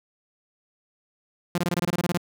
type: tone bursts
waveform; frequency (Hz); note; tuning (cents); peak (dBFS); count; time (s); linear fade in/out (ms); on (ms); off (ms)
sawtooth; 174.61; F3; 0; -18; 12; 1.55-2.175; 2; 31; 23
effects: none